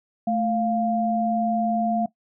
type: tone pair together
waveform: sine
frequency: 219.9 / 698.5 Hz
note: A3 / F5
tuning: -1 / 0 cents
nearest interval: octave + minor sixth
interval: 2001 cents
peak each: -23 dBFS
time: 0.27-2.06 s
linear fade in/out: 5 ms
effects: noise-tail reverb RT60 0.1 s tail -17 dB re dry